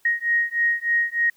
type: beating tone pair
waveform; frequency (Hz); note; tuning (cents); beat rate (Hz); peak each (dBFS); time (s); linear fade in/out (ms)
sine; 1873 / 1876.3; A#6 / A#6; +8 / +11; 3.3; -22; 0.05-1.3; 5
effects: white hiss -61 dBFS RMS until 1.36 s